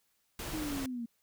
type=noise; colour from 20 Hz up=pink; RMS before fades=-40 dBFS; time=0.39-0.86 s; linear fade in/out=2 ms
type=linear sweep; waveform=sine; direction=down; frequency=318.1 to 227.5 Hz; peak=-35 dBFS; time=0.53-1.06 s; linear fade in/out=10 ms
effects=white hiss -75 dBFS RMS until 1.22 s